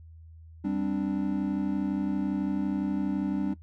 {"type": "chord", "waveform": "triangle", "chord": "G suspended fourth", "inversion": "none", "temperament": "equal", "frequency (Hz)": [196, 261.6, 293.7], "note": ["G3", "C4", "D4"], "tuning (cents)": [0, 0, 0], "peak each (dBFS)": [-28, -31, -27], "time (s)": [0.64, 3.54], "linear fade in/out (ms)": 10, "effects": ["noise-tail reverb RT60 0.1 s tail -18 dB re dry", "added 81 Hz sine -46 dBFS peak until 3.62 s"]}